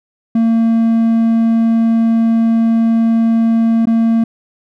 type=tone with dropouts; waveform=triangle; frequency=227.6 Hz; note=A#3; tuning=41 cents flat; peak=-7 dBFS; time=0.35-4.24 s; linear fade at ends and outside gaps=5 ms; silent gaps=3.856-3.87 s; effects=none